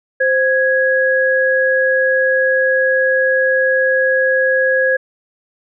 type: tone pair together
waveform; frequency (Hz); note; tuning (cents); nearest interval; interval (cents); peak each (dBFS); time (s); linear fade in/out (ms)
sine; 522.5 / 1661.2; C5 / G#6; -2 / 0; octave + minor sixth; 2002; -14; 0.2-4.97; 10
effects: none